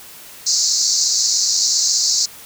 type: band-pass noise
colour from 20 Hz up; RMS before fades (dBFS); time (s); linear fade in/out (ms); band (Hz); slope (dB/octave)
white; -17; 0.46-2.26; 10; 4200 to 7200; 96
effects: white hiss -39 dBFS RMS until 2.45 s